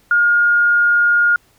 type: tone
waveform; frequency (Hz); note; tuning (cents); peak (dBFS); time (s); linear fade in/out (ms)
sine; 1423; F6; +32; -10; 0.11-1.36; 2
effects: pink hiss -55 dBFS RMS until 1.58 s